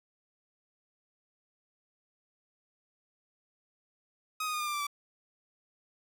sawtooth tone with pitch steps, 1258 / 1240.7 / 1223.6 / 1206.8 / 1190.1 / 1173.8 / 1157.6 Hz, D#6 / D#6 / D#6 / D6 / D6 / D6 / D6, +19 / -5 / -29 / +47 / +23 / -1 / -25 cents, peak -28 dBFS, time 4.4-4.869 s, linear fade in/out 5 ms, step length 67 ms, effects none

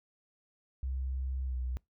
sine tone with pitch glide, 65.4 to 62.66 Hz, C2 to B1, 0 to +26 cents, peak -32 dBFS, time 0.83-1.77 s, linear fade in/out 0 ms, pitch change -74 cents, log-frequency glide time 1.46-1.55 s, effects noise-tail reverb RT60 0.2 s tail -25 dB re dry

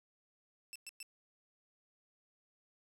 15% pulse tone bursts, 2656 Hz, E7, 12 cents sharp, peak -38 dBFS, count 3, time 0.73-1.028 s, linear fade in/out 0 ms, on 26 ms, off 110 ms, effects 11-bit

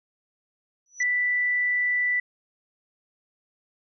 sine tone with exponential growth, 5920 Hz, F#8, in tune, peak -29 dBFS, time 0.86-1.03 s, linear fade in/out 1 ms, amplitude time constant 35 ms
sine tone, 1975.5 Hz, B6, in tune, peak -21 dBFS, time 1-2.2 s, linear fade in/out 5 ms
effects none

